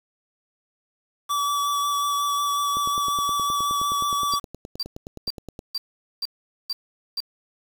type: tone with vibrato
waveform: square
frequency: 1149 Hz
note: D6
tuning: 38 cents flat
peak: -22 dBFS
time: 1.29-4.4 s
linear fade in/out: 20 ms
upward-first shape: sine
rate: 5.5 Hz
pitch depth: 13 cents each way
type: click train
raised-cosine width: 2 ms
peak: -23 dBFS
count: 28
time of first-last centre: 2.77-5.591 s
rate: 9.57 Hz
type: tone bursts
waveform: triangle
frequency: 4699 Hz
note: D8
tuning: in tune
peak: -23 dBFS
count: 7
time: 4.32-7.205 s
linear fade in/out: 5 ms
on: 35 ms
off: 440 ms
effects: 7-bit